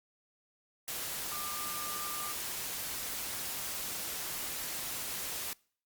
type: tone in noise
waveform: sine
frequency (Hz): 1196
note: D6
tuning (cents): +31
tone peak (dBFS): -41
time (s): 1.32-2.32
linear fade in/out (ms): 0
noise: white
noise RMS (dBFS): -38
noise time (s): 0.88-5.53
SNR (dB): -6
effects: noise-tail reverb RT60 0.5 s tail -25 dB re dry + Opus 48 kbps